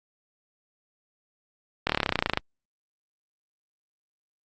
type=slowing click train; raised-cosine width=0.3 ms; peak=-6 dBFS; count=17; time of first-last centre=1.87-2.374 s; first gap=25 ms; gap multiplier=1.03; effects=Opus 48 kbps